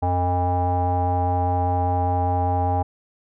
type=tone with low-pass filter; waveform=square; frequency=89.5 Hz; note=F2; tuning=43 cents sharp; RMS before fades=-21 dBFS; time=0.02-2.83 s; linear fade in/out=10 ms; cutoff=790 Hz; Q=9.3; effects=none